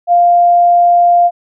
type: tone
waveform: sine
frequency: 698.5 Hz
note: F5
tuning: in tune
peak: -5 dBFS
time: 0.07-1.31 s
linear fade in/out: 50 ms
effects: none